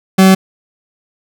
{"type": "tone", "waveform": "40% pulse", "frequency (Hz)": 190, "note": "F#3", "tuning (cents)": 46, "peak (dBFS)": -3, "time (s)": [0.18, 0.35], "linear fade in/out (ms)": 10, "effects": []}